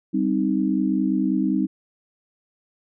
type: chord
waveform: sine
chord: C minor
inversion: second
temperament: equal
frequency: 196 / 261.6 / 311.1 Hz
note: G3 / C4 / Eb4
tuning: 0 / 0 / 0 cents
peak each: -23 dBFS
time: 0.13-1.67 s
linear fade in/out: 20 ms
effects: none